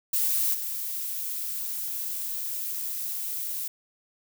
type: noise with level steps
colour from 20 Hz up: violet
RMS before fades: -25 / -32 dBFS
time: 0.13-3.68 s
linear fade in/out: 5 ms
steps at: 0.53 s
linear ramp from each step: 20 ms
effects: none